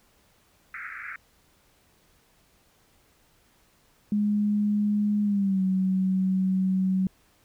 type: band-pass noise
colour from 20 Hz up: pink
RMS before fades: -38 dBFS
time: 0.74-1.16 s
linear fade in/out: 2 ms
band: 1300 to 2300 Hz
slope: 96 dB/octave
type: tone with pitch glide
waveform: sine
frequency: 207.7 to 188.27 Hz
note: G#3 to F#3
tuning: 0 to +30 cents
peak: -21 dBFS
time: 4.12-7.07 s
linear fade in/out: 2 ms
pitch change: -170 cents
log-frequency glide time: 5.23-5.62 s
effects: pink hiss -63 dBFS RMS until 7.44 s